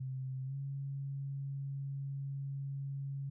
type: tone with pitch glide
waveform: sine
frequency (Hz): 131.2 to 138.12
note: C3 to C#3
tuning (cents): +5 to -6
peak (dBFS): -37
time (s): 0-3.3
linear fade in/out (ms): 10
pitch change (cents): +89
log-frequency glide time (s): 0.45-0.55
effects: none